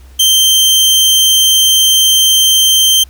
sawtooth tone, 3136 Hz, G7, in tune, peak -3 dBFS, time 0.19-3.04 s, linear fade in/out 10 ms, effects added 65 Hz sine -35 dBFS peak until 3.09 s + pink hiss -47 dBFS RMS until 3.09 s

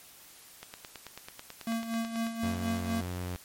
click train, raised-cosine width 0.2 ms, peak -24 dBFS, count 16, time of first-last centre 0.63-2.268 s, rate 9.16 Hz
square tone with tremolo, 228.1 Hz, A#3, 37 cents flat, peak -29 dBFS, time 1.67-3.01 s, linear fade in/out 2 ms, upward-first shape sine, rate 4.1 Hz, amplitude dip 65%
sawtooth tone, 89.8 Hz, F2, 49 cents sharp, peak -30 dBFS, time 2.43-3.36 s, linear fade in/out 0 ms
effects white hiss -53 dBFS RMS until 3.44 s + MP3 64 kbps

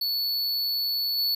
square tone with level steps, 4435 Hz, C#8, in tune, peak -25 / -23 dBFS, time 0.01-1.35 s, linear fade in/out 5 ms, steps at 1.17 s, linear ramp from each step 20 ms, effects none

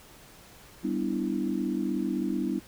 sine chord, E minor seventh, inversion first, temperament equal, 196 / 246.9 / 293.7 / 329.6 Hz, G3 / B3 / D4 / E4, 0 / 0 / 0 / 0 cents, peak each -32 dBFS, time 0.83-2.6 s, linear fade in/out 20 ms, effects pink hiss -52 dBFS RMS until 2.67 s

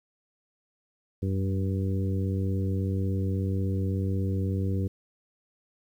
harmonic tone with a mistuned harmonic, 96.4 Hz, G2, 28 cents flat, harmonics 1 / 2 / 3 / 4 / 5, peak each -26 / -32 / -36 / -38 / -40 dBFS, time 1.22-4.88 s, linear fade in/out 10 ms, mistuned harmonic 1, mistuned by -32 cents, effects 10-bit

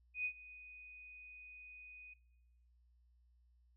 sine tone with ADSR envelope, 2489 Hz, D#7, in tune, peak -34 dBFS, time 0.14-2.14 s, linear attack 110 ms, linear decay 77 ms, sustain -18 dB, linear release 9 ms, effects noise-tail reverb RT60 1.0 s tail -21 dB re dry + added 60 Hz sine -67 dBFS peak until 3.76 s

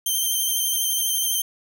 5% pulse tone with vibrato, 3136 Hz, G7, in tune, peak -13 dBFS, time 0.06-1.42 s, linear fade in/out 5 ms, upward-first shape sine, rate 12 Hz, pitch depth 20 cents each way, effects none

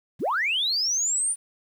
sine linear sweep, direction up, 73.42 to 9397 Hz, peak -21 dBFS, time 0.19-1.36 s, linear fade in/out 50 ms, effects tanh soft clip ceiling -17 dBFS + 9-bit

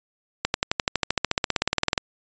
accelerating click train, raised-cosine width 0.2 ms, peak -3 dBFS, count 24, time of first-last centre 0.45-1.978 s, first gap 91 ms, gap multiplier 0.97, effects resampled to 16000 Hz

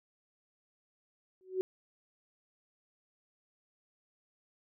sine tone with exponential growth, 373.5 Hz, F#4, 16 cents sharp, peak -25 dBFS, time 1.41-1.61 s, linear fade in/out 0 ms, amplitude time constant 42 ms, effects none

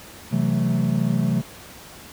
triangle chord, F# half-diminished seventh, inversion second, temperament equal with one note detuned, 130.81 / 164.81 / 187.36 / 220 Hz, C3 / E3 / F#3 / A3, 0 / 0 / +22 / 0 cents, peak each -22 dBFS, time 0.31-1.42 s, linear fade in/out 20 ms, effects pink hiss -42 dBFS RMS until 2.12 s + high-pass 60 Hz 12 dB/octave

